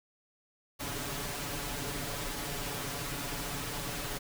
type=noise with comb filter; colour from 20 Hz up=pink; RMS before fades=-37 dBFS; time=0.79-4.19 s; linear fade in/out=20 ms; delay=7 ms; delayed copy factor=+0.9; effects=none

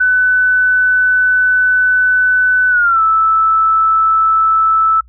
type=tone with pitch glide; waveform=sine; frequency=1500 to 1313.4 Hz; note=F#6 to E6; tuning=+23 to -7 cents; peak=-8 dBFS; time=0-5.01 s; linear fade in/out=10 ms; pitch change=-230 cents; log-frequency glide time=2.7-3.01 s; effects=noise-tail reverb RT60 0.1 s tail -26 dB re dry + added 60 Hz sine -40 dBFS peak until 5.08 s

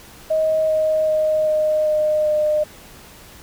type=tone with pitch steps; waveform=sine; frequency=630 / 625.3 / 620.6 / 616 / 611.4 / 606.8 Hz; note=D#5 / D#5 / D#5 / D#5 / D#5 / D#5; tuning=+21 / +8 / -5 / -17 / -30 / -44 cents; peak=-15 dBFS; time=0.3-2.64 s; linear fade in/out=10 ms; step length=390 ms; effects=pink hiss -43 dBFS RMS until 3.42 s

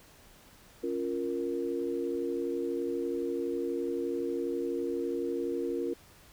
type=chord; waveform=sine; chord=Bb minor; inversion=first; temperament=equal; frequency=277.2 / 349.2 / 466.2 Hz; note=Db4 / F4 / Bb4; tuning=0 / 0 / 0 cents; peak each=-36 / -33 / -34 dBFS; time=0.83-5.94 s; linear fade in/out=10 ms; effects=pink hiss -57 dBFS RMS until 6.32 s

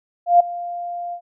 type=tone with ADSR envelope; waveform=sine; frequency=698.5 Hz; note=F5; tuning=in tune; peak=-6 dBFS; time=0.26-1.21 s; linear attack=140 ms; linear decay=8 ms; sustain=-19 dB; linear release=79 ms; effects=none

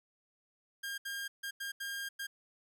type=tone bursts at uneven times; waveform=sawtooth; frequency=1611 Hz; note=G6; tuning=47 cents sharp; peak=-34 dBFS; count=6; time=0.83-0.98 / 1.05-1.28 / 1.43-1.51 / 1.6-1.72 / 1.8-2.09 / 2.19-2.27 s; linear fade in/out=10 ms; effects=none

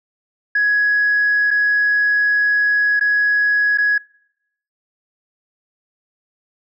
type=tone with dropouts; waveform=sine; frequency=1672 Hz; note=G#6; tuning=11 cents sharp; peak=-12 dBFS; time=0.55-3.98 s; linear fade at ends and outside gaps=5 ms; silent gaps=1.507-1.511 / 2.996-3.009 / 3.775-3.783 s; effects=noise-tail reverb RT60 0.8 s tail -25 dB re dry + tanh soft clip ceiling -9 dBFS

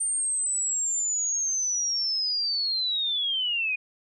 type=linear sweep; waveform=sine; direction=down; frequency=8870 to 2446 Hz; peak=-24 dBFS; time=0-3.76 s; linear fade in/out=10 ms; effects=none

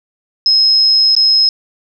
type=tone with dropouts; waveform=sine; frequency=5140 Hz; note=E8; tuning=45 cents flat; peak=-7 dBFS; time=0.46-1.49 s; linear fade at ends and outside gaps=1 ms; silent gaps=1.151-1.165 s; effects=none

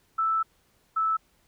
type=tone pair in turn; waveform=sine; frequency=1318.5 / 1310.9 Hz; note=E6 / E6; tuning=0 / -10 cents; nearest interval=unison; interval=10 cents; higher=first; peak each=-22 dBFS; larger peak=neither; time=0.18-0.43 / 0.96-1.17 s; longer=first; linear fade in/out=10 ms; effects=pink hiss -66 dBFS RMS until 1.47 s

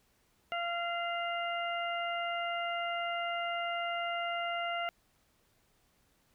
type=harmonic tone with a mistuned harmonic; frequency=689 Hz; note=F5; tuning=24 cents flat; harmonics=1 / 2 / 3 / 4; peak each=-35 / -38 / -40 / -41 dBFS; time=0.52-4.89 s; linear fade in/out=0 ms; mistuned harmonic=4; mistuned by=+34 cents; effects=pink hiss -71 dBFS RMS until 6.34 s

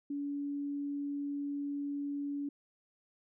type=tone; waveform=sine; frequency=285.1 Hz; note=C#4; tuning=49 cents sharp; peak=-34 dBFS; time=0.1-2.49 s; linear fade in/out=5 ms; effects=none

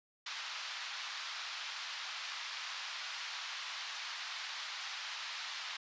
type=band-pass noise; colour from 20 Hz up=white; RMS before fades=-43 dBFS; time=0.26-5.77 s; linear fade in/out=5 ms; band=910 to 4800 Hz; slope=24 dB/octave; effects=resampled to 16000 Hz

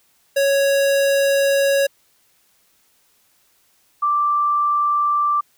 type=tone pair in turn; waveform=square / sine; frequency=554.4 / 1174.7 Hz; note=C#5 / D6; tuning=0 / 0 cents; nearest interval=octave + minor second; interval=1300 cents; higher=second; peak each=-15 dBFS; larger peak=neither; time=0.36-1.87 / 4.02-5.41 s; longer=first; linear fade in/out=10 ms; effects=white hiss -60 dBFS RMS until 5.57 s

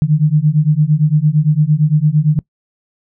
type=beating tone pair; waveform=sine; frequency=147.5 / 156.3 Hz; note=D3 / D#3; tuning=+8 / +8 cents; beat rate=8.8 Hz; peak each=-12 dBFS; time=0.02-2.39 s; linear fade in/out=0 ms; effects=noise-tail reverb RT60 0.1 s tail -23 dB re dry

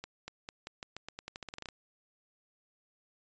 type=accelerating click train; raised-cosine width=0.2 ms; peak=-24 dBFS; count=17; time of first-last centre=0.04-1.687 s; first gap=240 ms; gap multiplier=0.87; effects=resampled to 16000 Hz

